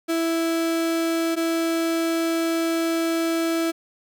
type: tone pair in turn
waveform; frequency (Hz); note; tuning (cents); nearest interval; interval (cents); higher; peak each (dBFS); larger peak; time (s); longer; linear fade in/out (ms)
35% pulse; 329.9 / 329.9; E4 / E4; +1 / +1; unison; 0; neither; -19; neither; 0.08-1.36 / 1.36-3.72; second; 20
effects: none